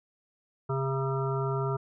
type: harmonic tone with a mistuned harmonic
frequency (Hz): 134.4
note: C3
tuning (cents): +47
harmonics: 1 / 3 / 5 / 7 / 9 / 10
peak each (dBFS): -29 / -32 / -39 / -38 / -39 / -39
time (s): 0.69-1.77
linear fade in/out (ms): 10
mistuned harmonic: 7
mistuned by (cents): +16
effects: none